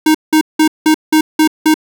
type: tone bursts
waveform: square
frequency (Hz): 311.5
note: D#4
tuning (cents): +2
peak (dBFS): -7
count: 7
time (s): 0.06-1.742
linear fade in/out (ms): 5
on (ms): 86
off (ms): 180
effects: none